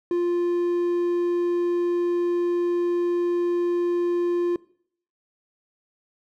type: tone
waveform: triangle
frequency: 349.2 Hz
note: F4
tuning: in tune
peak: -18 dBFS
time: 0.11-4.56 s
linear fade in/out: 2 ms
effects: noise-tail reverb RT60 0.6 s tail -21 dB re dry